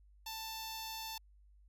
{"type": "tone with notch filter", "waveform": "10% pulse", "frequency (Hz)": 887, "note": "A5", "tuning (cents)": 14, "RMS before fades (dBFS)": -44, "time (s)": [0.26, 1.18], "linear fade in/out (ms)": 5, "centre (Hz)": 2000, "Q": 1, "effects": ["added 50 Hz sine -60 dBFS peak until 1.68 s"]}